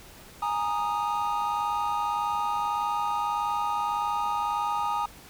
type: chord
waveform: triangle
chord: Ab suspended second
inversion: none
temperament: equal with one note detuned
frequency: 830.6 / 932.3 / 1238.1 Hz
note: Ab5 / Bb5 / Eb6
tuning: 0 / 0 / -9 cents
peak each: -28 dBFS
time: 0.42-5.06 s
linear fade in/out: 5 ms
effects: pink hiss -49 dBFS RMS until 5.29 s